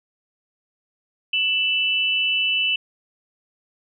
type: tone pair together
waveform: sine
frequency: 2651 / 2976 Hz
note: E7 / F#7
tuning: +9 / +9 cents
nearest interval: major second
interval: 200 cents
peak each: -21 / -21 dBFS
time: 1.33-2.76 s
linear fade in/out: 5 ms
effects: none